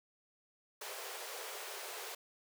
pink high-pass noise, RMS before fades -45 dBFS, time 0.81-2.15 s, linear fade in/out 5 ms, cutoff 380 Hz, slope 96 dB/octave, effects none

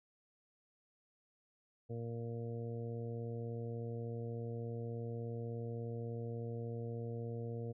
harmonic tone, 116.54 Hz, A#2, in tune, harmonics 1 / 2 / 3 / 4 / 5 / 6, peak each -41 / -48 / -53 / -45 / -56 / -58 dBFS, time 1.89-7.73 s, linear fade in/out 20 ms, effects none

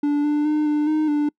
triangle tone with pitch steps, 291.1 / 296.2 / 302.8 / 298.4 / 308.7 / 295.1 Hz, D4 / D4 / D#4 / D4 / D#4 / D4, -15 / +15 / -47 / +28 / -14 / +8 cents, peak -15 dBFS, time 0.03-1.29 s, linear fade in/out 5 ms, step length 210 ms, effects noise-tail reverb RT60 0.1 s tail -26 dB re dry

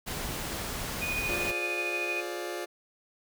pink noise, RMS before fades -35 dBFS, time 0.06-1.52 s, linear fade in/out 20 ms
sine tone with tremolo, 2473 Hz, D#7, 11 cents flat, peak -29 dBFS, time 1.01-2.22 s, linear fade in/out 20 ms, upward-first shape square, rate 13 Hz, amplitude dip 30%
sawtooth chord, D half-diminished seventh, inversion first, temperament just, 352.4 / 422.9 / 528.6 / 587.3 Hz, F4 / Ab4 / C5 / D5, +16 / +31 / +18 / 0 cents, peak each -32 / -37 / -38 / -36 dBFS, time 1.28-2.66 s, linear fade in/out 20 ms
effects none

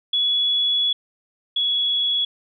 sine tone pair in turn, 3388 / 3368 Hz, G#7 / G#7, +34 / +24 cents, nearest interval unison, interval 10 cents, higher first, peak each -17 / -18 dBFS, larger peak first, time 0.13-0.93 / 1.56-2.25 s, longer first, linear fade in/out 5 ms, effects none

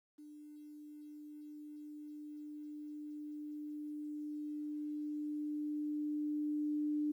sine tone with level ramp, 298.6 Hz, D4, 29 cents sharp, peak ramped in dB -51 to -32 dBFS, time 0.18-7.12 s, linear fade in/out 10 ms, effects 12-bit

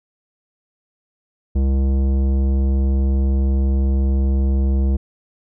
sine tone with tanh clipping, 67.2 Hz, C2, 47 cents sharp, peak -16 dBFS, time 1.55-4.97 s, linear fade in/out 10 ms, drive 14 dB, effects none

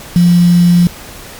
sine tone with quantisation, 174.61 Hz, F3, in tune, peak -4 dBFS, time 0.16-0.87 s, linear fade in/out 0 ms, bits 4, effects pink hiss -31 dBFS RMS until 1.39 s + MP3 96 kbps

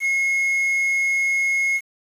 triangle tone with quantisation, 2166 Hz, C#7, 41 cents flat, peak -16 dBFS, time 0-1.81 s, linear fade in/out 50 ms, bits 7, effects resampled to 32000 Hz

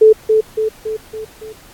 sine tone with echo, 436 Hz, A4, 16 cents flat, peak -3 dBFS, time 0.01-0.13 s, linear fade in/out 10 ms, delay 280 ms, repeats 5, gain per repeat -5 dB, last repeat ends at 1.53 s, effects pink hiss -43 dBFS RMS until 1.73 s + AAC 64 kbps

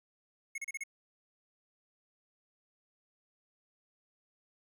square tone bursts, 2178 Hz, C#7, 31 cents flat, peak -37 dBFS, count 5, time 0.55-0.837 s, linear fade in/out 5 ms, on 31 ms, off 33 ms, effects resampled to 32000 Hz

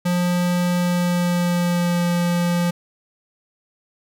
square tone with pitch glide, 177 to 174.16 Hz, F3 to F3, +23 to -5 cents, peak -18 dBFS, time 0.05-2.71 s, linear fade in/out 10 ms, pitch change -28 cents, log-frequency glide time 0.77-2.05 s, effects none

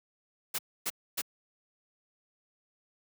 white noise bursts, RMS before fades -32 dBFS, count 3, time 0.54-1.218 s, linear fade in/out 10 ms, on 46 ms, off 270 ms, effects high-pass 150 Hz 12 dB/octave

